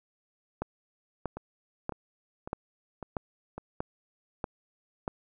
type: two click trains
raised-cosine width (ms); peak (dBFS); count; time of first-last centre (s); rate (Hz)
1; -24 / -17; 5 / 8; 1.37-3.58 / 0.62-5.079; 1.81 / 1.57
effects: none